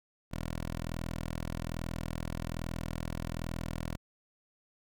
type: tone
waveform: 10% pulse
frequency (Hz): 41.2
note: E1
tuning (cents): 0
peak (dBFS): -27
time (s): 0.31-3.97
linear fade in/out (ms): 20
effects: none